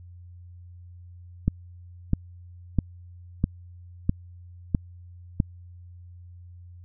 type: click train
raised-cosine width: 5 ms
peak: -8 dBFS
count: 7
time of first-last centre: 1.48-5.402 s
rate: 1.53 Hz
effects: added 88 Hz sine -43 dBFS peak until 6.84 s